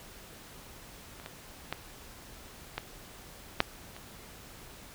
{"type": "clicks", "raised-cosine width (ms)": 0.3, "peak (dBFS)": [-30, -24, -16, -16, -6, -29], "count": 6, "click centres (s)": [1.199, 1.261, 1.726, 2.78, 3.604, 3.965], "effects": ["pink hiss -50 dBFS RMS until 4.94 s"]}